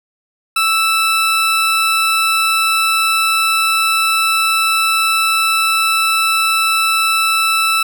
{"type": "tone", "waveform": "20% pulse", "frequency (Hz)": 1318.5, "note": "E6", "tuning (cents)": 0, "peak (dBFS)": -7, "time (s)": [0.56, 7.83], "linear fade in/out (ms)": 5, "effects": []}